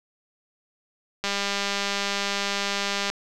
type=click train; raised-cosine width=0.2 ms; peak=-9 dBFS; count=373; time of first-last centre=1.24-3.1 s; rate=200 Hz; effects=none